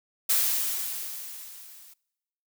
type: noise with level ramp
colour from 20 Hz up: blue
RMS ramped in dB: -22 to -51 dBFS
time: 0.29-1.94 s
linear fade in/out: 10 ms
effects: noise-tail reverb RT60 1.0 s tail -25 dB re dry